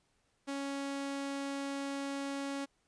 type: tone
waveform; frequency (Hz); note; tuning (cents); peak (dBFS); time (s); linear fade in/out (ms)
sawtooth; 277.6; C#4; +3; -32; 0.47-2.66; 20
effects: pink hiss -75 dBFS RMS until 2.87 s + resampled to 22050 Hz